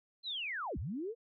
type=linear two-way sweep; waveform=sine; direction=down then up; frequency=4186 to 50.9 to 485.7 Hz; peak=-36 dBFS; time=0.23-1.15 s; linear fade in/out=50 ms; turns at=0.78 s; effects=none